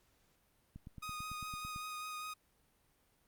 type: click train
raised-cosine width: 5 ms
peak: -36 dBFS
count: 10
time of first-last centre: 0.76-1.761 s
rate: 8.99 Hz
type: tone with vibrato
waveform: sawtooth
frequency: 1244.5 Hz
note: D#6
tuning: in tune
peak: -38 dBFS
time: 1.02-2.34 s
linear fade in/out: 10 ms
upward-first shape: sine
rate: 5 Hz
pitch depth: 13 cents each way
effects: pink hiss -73 dBFS RMS until 3.27 s + Opus 48 kbps